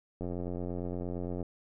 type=click train; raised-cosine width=2 ms; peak=-24 dBFS; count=109; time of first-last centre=0.21-1.428 s; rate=88.7 Hz; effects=none